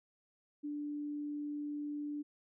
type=tone; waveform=sine; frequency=293.7 Hz; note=D4; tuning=in tune; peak=-37 dBFS; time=0.63-2.23 s; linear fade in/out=20 ms; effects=none